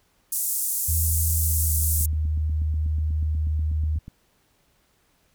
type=band-pass noise; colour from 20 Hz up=white; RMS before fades=-26 dBFS; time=0.32-2.06 s; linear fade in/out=5 ms; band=7600 to 15000 Hz; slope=24 dB/octave
type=tone with pitch glide; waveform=sine; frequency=81 to 77.16 Hz; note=E2 to D#2; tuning=-30 to -14 cents; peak=-21 dBFS; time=0.88-3.99 s; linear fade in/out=10 ms; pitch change=-84 cents; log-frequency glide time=1.29-2.08 s
type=click train; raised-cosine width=5 ms; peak=-26 dBFS; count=18; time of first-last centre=2.01-4.081 s; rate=8.21 Hz
effects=pink hiss -65 dBFS RMS until 5.34 s